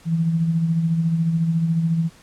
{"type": "tone with tremolo", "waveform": "sine", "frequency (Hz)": 164.7, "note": "E3", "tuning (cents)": -1, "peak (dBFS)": -15, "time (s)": [0.05, 2.1], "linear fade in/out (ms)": 50, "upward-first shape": "sine", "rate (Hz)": 14, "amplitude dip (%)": 45, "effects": ["pink hiss -50 dBFS RMS until 2.22 s", "low-pass 10000 Hz 12 dB/octave"]}